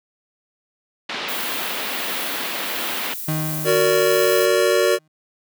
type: band-pass noise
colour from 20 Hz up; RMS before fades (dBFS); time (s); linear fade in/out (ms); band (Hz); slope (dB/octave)
white; -28; 1.09-3.14; 5; 200 to 3900; 24
type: noise with tremolo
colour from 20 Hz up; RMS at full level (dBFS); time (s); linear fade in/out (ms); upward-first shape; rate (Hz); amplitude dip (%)
violet; -28; 1.28-4.46; 10; sine; 1.4; 25
type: tone with exponential decay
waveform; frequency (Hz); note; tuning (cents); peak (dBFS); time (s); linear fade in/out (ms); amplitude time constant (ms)
35% pulse; 155.56; D#3; 0; -18; 3.28-5.08; 5; 390
type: chord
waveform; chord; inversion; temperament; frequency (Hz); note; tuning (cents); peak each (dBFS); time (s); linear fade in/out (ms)
square; Gb augmented; none; just; 370 / 462.5 / 578.1; Gb4 / Bb4 / D5; 0 / -14 / -27; -20; 3.64-4.99; 50
effects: none